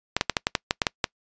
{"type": "clicks", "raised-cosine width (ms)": 0.2, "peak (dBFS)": -3, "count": 10, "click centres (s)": [0.166, 0.211, 0.297, 0.368, 0.469, 0.552, 0.709, 0.818, 0.868, 1.042], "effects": ["noise-tail reverb RT60 0.1 s tail -26 dB re dry", "resampled to 16000 Hz"]}